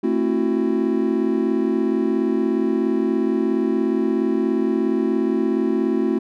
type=chord; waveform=triangle; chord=F# half-diminished seventh; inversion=first; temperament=just; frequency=222 / 266.4 / 333 / 370 Hz; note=A3 / C4 / E4 / F#4; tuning=+16 / +31 / +18 / 0 cents; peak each=-21 dBFS; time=0.03-6.19 s; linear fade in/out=10 ms; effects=none